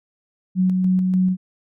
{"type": "tone with tremolo", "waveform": "sine", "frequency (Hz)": 185, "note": "F#3", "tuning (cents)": 0, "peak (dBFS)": -14, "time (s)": [0.55, 1.37], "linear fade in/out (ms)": 50, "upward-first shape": "square", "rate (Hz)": 3.4, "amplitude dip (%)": 25, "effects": []}